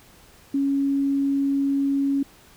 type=tone; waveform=sine; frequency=277.2 Hz; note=C#4; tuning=in tune; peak=-19 dBFS; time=0.54-2.23 s; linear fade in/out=5 ms; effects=pink hiss -52 dBFS RMS until 2.56 s